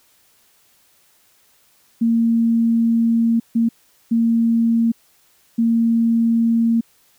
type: tone bursts at uneven times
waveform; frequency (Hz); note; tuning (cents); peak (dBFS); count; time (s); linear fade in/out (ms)
sine; 230; A#3; -23; -13; 4; 2.01-3.4 / 3.55-3.69 / 4.11-4.92 / 5.58-6.81; 10
effects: white hiss -57 dBFS RMS until 7.18 s